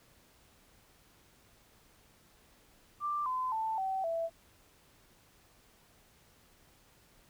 sine tone with pitch steps, 1181 / 1022.2 / 884.8 / 765.8 / 662.8 Hz, D6 / C6 / A5 / G5 / E5, +9 / -41 / +9 / -41 / +9 cents, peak -31 dBFS, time 3-4.3 s, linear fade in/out 50 ms, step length 260 ms, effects pink hiss -64 dBFS RMS until 7.29 s

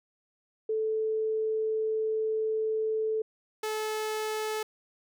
sine / sawtooth tone pair in turn, 437.9 / 432.4 Hz, A4 / A4, -8 / -30 cents, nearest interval unison, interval 22 cents, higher first, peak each -26 / -26 dBFS, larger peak neither, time 0.69-3.22 / 3.63-4.63 s, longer first, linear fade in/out 5 ms, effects none

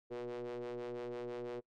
square ring-modulated tone, 61 Hz, B1, 21 cents flat, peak -38 dBFS, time 0.1-1.61 s, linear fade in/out 20 ms, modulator 424 Hz, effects noise-tail reverb RT60 0.1 s tail -24 dB re dry + low-pass 4000 Hz 12 dB/octave

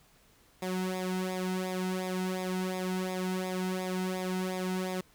sawtooth tone with flanger, 185 Hz, F#3, in tune, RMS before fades -33 dBFS, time 0.62-5.01 s, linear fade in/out 5 ms, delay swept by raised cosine 0.67 to 1.77 ms, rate 2.8 Hz, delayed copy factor -0.75, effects pink hiss -63 dBFS RMS until 5.14 s

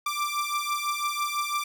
sawtooth beating tone pair, 1174.7 / 1180.7 Hz, D6 / D6, 0 / +9 cents, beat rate 6 Hz, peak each -26 dBFS, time 0.06-1.64 s, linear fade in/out 5 ms, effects none

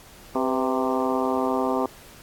harmonic tone with a mistuned harmonic, 130.81 Hz, C3, in tune, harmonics 2 / 3 / 4 / 5 / 6 / 7 / 8 / 9, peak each -26 / -28 / -29 / -30 / -31 / -31 / -32 / -33 dBFS, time 0.35-1.86 s, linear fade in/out 2 ms, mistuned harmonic 4, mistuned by -63 cents, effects pink hiss -48 dBFS RMS until 2.22 s + AAC 64 kbps

